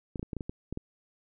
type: clicks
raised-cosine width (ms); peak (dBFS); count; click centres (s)
3; -22; 9; 0.158 / 0.195 / 0.229 / 0.332 / 0.367 / 0.408 / 0.495 / 0.726 / 0.774
effects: none